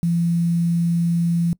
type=tone with quantisation; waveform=sine; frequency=170 Hz; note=F3; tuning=46 cents flat; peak=-16 dBFS; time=0.03-1.53 s; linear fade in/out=0 ms; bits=7; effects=noise-tail reverb RT60 0.1 s tail -23 dB re dry